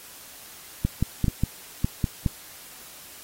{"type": "clicks", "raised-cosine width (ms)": 5, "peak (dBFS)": -9, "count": 8, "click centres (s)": [0.85, 1.026, 1.243, 1.282, 1.436, 1.845, 2.042, 2.262], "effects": ["white hiss -45 dBFS RMS until 3.23 s", "AAC 48 kbps"]}